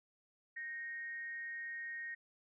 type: tone with amplitude modulation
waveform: sine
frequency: 1864.7 Hz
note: A#6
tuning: in tune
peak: -39 dBFS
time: 0.56-2.15 s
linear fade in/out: 10 ms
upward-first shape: sine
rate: 296 Hz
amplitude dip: 45%
effects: none